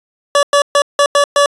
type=tone bursts at uneven times; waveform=25% pulse; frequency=572 Hz; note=D5; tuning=46 cents flat; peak=-4 dBFS; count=6; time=0.35-0.43 / 0.53-0.62 / 0.75-0.82 / 0.99-1.06 / 1.15-1.24 / 1.36-1.46 s; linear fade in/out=2 ms; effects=resampled to 24000 Hz